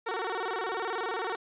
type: tone with vibrato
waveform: 15% pulse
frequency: 412.8 Hz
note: G#4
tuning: 10 cents flat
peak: -24 dBFS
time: 0.06-1.36 s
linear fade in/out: 10 ms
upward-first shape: square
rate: 19 Hz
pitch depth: 180 cents each way
effects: resampled to 8000 Hz + 10-bit